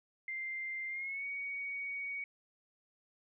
sine tone with pitch glide, 2093 to 2243 Hz, C7 to C#7, 0 to +20 cents, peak -37 dBFS, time 0.28-2.24 s, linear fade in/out 2 ms, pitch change +120 cents, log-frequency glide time 0.89-1.26 s, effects none

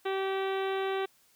harmonic tone, 386 Hz, G4, 27 cents flat, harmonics 1 / 2 / 3 / 4 / 5 / 6 / 7 / 8 / 9 / 10, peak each -30 / -36 / -40 / -42 / -44 / -46 / -47 / -48 / -49 / -50 dBFS, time 0.05-1.06 s, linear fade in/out 10 ms, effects white hiss -65 dBFS RMS until 1.35 s

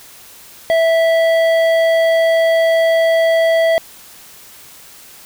sine tone with hard clipping, 657 Hz, E5, 6 cents flat, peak -12 dBFS, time 0.7-3.78 s, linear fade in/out 0 ms, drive 10 dB, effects white hiss -40 dBFS RMS until 5.25 s

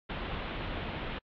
pink low-pass noise, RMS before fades -37 dBFS, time 0.09-1.19 s, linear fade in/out 10 ms, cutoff 3600 Hz, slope 48 dB/octave, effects AAC 64 kbps

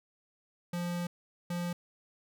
square tone bursts at uneven times, 174.61 Hz, F3, in tune, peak -33 dBFS, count 2, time 0.73-1.07 / 1.5-1.73 s, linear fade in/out 5 ms, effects none

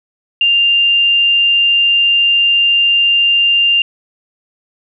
sine tone, 2794 Hz, F7, in tune, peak -8 dBFS, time 0.41-3.82 s, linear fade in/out 2 ms, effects none

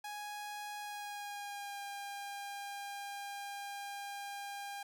sawtooth tone with pitch glide, 830.6 to 804.2 Hz, G#5 to G5, 0 to +44 cents, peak -38 dBFS, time 0.04-4.83 s, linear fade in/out 5 ms, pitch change -56 cents, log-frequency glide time 0.79-1.81 s, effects none

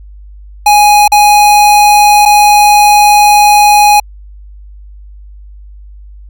square tone with dropouts, 830.6 Hz, G#5, in tune, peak -3 dBFS, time 0.66-4 s, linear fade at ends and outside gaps 5 ms, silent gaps 1.079-1.119 / 2.254-2.258 s, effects added 50 Hz sine -29 dBFS peak until 6.29 s

